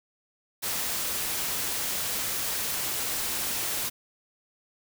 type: noise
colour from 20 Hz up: white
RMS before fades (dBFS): -30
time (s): 0.62-3.9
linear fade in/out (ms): 20
effects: none